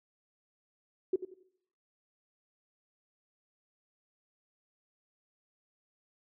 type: tone with echo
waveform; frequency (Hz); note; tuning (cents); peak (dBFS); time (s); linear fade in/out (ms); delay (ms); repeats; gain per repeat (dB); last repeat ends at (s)
sine; 372.1; F#4; +10; -24; 1.13-1.16; 5; 91; 3; -12; 1.433
effects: noise-tail reverb RT60 0.7 s tail -20 dB re dry